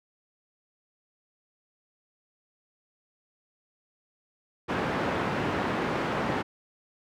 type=band-pass noise; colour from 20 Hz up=pink; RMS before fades=-29 dBFS; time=4.68-6.43 s; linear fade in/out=20 ms; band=150 to 1800 Hz; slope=12 dB/octave; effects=none